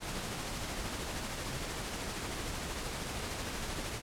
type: noise with tremolo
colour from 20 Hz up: pink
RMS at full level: -37 dBFS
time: 0-4.02 s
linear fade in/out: 50 ms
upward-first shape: triangle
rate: 13 Hz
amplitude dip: 30%
effects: low-pass 10000 Hz 12 dB/octave